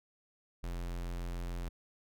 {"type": "tone", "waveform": "square", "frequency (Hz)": 43.38, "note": "F1", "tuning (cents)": -11, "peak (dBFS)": -37, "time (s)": [0.63, 1.69], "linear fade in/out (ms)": 10, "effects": []}